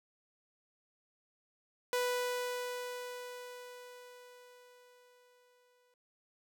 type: tone with exponential decay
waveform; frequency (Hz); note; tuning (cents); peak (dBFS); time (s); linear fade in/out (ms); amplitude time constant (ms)
sawtooth; 493.9; B4; 0; -26; 1.93-5.94; 1; 870
effects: none